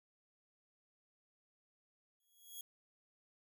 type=tone with exponential growth; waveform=5% pulse; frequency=3322 Hz; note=G#7; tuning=in tune; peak=-35 dBFS; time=2.2-2.61 s; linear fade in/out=2 ms; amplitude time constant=87 ms; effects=none